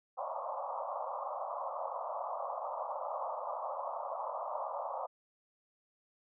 pink band-pass noise, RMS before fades -39 dBFS, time 0.17-5.07 s, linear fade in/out 20 ms, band 540 to 1200 Hz, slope 96 dB/octave, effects none

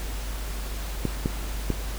clicks, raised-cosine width 3 ms, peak -11 dBFS, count 3, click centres 1.053 / 1.259 / 1.703 s, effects added 50 Hz sine -30 dBFS peak until 1.98 s + pink hiss -38 dBFS RMS until 1.98 s

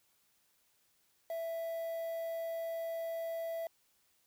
triangle tone with quantisation, 661 Hz, E5, 5 cents sharp, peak -34 dBFS, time 1.3-3.67 s, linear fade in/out 2 ms, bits 9, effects white hiss -73 dBFS RMS until 4.26 s

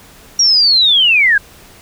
sine linear sweep, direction down, 5700 to 1568 Hz, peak -7 dBFS, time 0.39-1.38 s, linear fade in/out 5 ms, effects pink hiss -41 dBFS RMS until 1.81 s

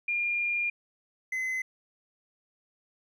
sine / triangle tone pair in turn, 2409 / 2042 Hz, D7 / C7, +43 / -43 cents, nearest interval minor third, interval 286 cents, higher first, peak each -26 / -27 dBFS, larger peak first, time 0.08-0.7 / 1.32-1.62 s, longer first, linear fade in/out 5 ms, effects none

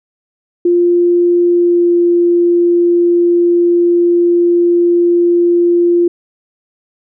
sine tone with pitch glide, 349.2 to 346.8 Hz, F4 to F4, 0 to -12 cents, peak -7 dBFS, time 0.65-6.08 s, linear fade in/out 5 ms, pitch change -12 cents, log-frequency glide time 1.48-1.93 s, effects none

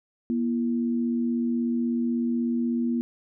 sine tone pair together, 238.7 / 335 Hz, A#3 / E4, +41 / +28 cents, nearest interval tritone, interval 587 cents, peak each -23 / -32 dBFS, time 0.3-3.01 s, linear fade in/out 0 ms, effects none

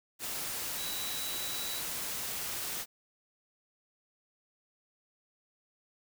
sine tone in noise, 3916 Hz, B7, 15 cents flat, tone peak -40 dBFS, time 0.76-1.83 s, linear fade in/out 50 ms, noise white, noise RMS -37 dBFS, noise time 0.19-2.86 s, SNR -6 dB, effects none

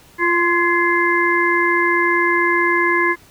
harmonic tone with a mistuned harmonic, 346.9 Hz, F4, 12 cents flat, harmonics 1 / 3 / 5 / 6, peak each -19 / -19 / -19 / -19 dBFS, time 0.18-3.16 s, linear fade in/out 50 ms, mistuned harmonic 5, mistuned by -40 cents, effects pink hiss -48 dBFS RMS until 3.3 s

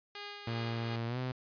5% pulse tone with tremolo, 409.2 Hz, G#4, 26 cents flat, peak -30 dBFS, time 0.15-0.96 s, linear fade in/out 2 ms, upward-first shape sine, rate 2.7 Hz, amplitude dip 40%
sawtooth tone with pitch glide, 115.7 to 127.64 Hz, A#2 to C3, -13 to -43 cents, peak -30 dBFS, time 0.47-1.32 s, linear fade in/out 5 ms, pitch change +170 cents, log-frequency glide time 1.07-1.18 s
effects resampled to 11025 Hz

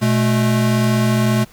square tone pair together, 121.2 / 216 Hz, B2 / A3, -32 / -32 cents, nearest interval minor seventh, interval 1000 cents, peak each -17 dBFS, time 0.01-1.45 s, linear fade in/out 20 ms, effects pink hiss -47 dBFS RMS until 1.52 s

